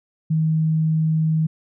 sine tone, 158.4 Hz, D#3, 31 cents sharp, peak -16 dBFS, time 0.3-1.47 s, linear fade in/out 10 ms, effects none

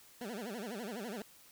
20% pulse tone with vibrato, 219.4 Hz, A3, 5 cents flat, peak -35 dBFS, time 0.21-1.22 s, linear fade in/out 2 ms, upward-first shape sine, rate 12 Hz, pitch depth 230 cents each way, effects white hiss -60 dBFS RMS until 1.51 s

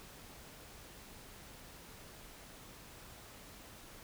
silence, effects pink hiss -54 dBFS RMS until 4.03 s

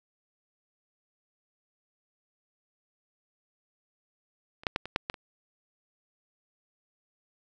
clicks, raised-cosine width 0.3 ms, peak -30 / -10 / -11 / -22 / -9 / -14 / -26 dBFS, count 7, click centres 4.635 / 4.668 / 4.761 / 4.856 / 4.961 / 5.099 / 5.142 s, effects none

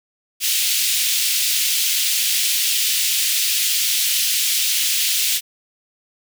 pink high-pass noise, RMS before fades -19 dBFS, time 0.4-5.41 s, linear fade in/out 50 ms, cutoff 2700 Hz, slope 24 dB/octave, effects none

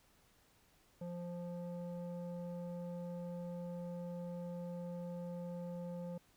square tone with low-pass filter, 174.61 Hz, F3, in tune, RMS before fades -44 dBFS, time 1.01-6.18 s, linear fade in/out 5 ms, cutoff 620 Hz, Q 2.2, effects pink hiss -70 dBFS RMS until 6.36 s

